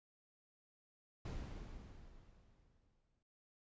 brown noise with exponential decay, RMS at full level -42 dBFS, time 1.25-3.23 s, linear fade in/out 5 ms, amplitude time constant 430 ms, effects resampled to 16000 Hz

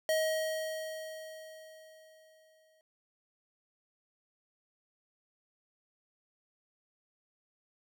square tone with exponential decay, 632 Hz, D#5, 27 cents sharp, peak -27 dBFS, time 0.09-2.81 s, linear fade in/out 1 ms, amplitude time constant 590 ms, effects none

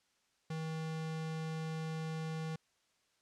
square tone, 159.5 Hz, D#3, 43 cents sharp, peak -38 dBFS, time 0.5-2.56 s, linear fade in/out 5 ms, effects white hiss -75 dBFS RMS until 3.21 s + low-pass 7000 Hz 12 dB/octave

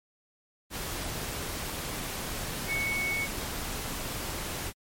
sine tone in noise, 2217 Hz, C#7, in tune, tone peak -28 dBFS, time 2.67-3.28 s, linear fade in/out 50 ms, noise pink, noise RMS -35 dBFS, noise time 0.7-4.73 s, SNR +4 dB, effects MP3 64 kbps

